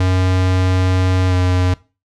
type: tone with pitch glide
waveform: square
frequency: 92.5 to 91.02 Hz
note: F#2 to F#2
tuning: 0 to -28 cents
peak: -13 dBFS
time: 0-1.74 s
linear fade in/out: 5 ms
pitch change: -28 cents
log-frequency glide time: 1.28-1.34 s
effects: noise-tail reverb RT60 0.3 s tail -20 dB re dry + low-pass 6000 Hz 12 dB/octave